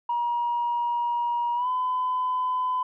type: tone with pitch glide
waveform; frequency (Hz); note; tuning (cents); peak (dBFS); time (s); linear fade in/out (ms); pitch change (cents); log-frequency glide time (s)
sine; 953 to 1009.7; A#5 to B5; +38 to +38; -22; 0.09-2.83; 5; +100; 1.55-1.68
effects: tanh soft clip ceiling -19 dBFS